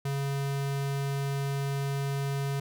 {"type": "tone", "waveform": "square", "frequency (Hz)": 139, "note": "C#3", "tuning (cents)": 5, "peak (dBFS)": -29, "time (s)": [0.05, 2.6], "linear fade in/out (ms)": 5, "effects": []}